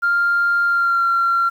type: tone with pitch glide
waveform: sine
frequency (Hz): 1396.9 to 1371.3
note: F6 to F6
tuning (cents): 0 to -32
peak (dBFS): -13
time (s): 0.02-1.5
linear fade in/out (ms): 20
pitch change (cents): -32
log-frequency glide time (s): 0.65-1.06
effects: tanh soft clip ceiling -10 dBFS + 8-bit